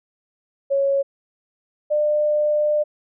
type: tone pair in turn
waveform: sine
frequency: 553 / 599.3 Hz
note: C#5 / D5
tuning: -4 / +35 cents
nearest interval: minor second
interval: 139 cents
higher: second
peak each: -16 dBFS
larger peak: neither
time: 0.7-1.03 / 1.9-2.84 s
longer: second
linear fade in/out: 20 ms
effects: none